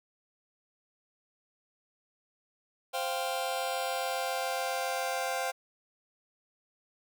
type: chord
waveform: sawtooth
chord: C suspended fourth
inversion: none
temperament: just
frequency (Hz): 523.3 / 697.7 / 784.9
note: C5 / F5 / G5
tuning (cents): 0 / -2 / +2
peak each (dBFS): -31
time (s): 2.93-5.52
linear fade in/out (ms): 20
effects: none